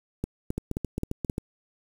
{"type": "two click trains", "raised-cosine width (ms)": 3, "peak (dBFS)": [-16, -15], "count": [7, 5], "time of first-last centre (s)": [[0.58, 1.381], [0.24, 1.298]], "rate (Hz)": [7.49, 3.78], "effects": ["7-bit"]}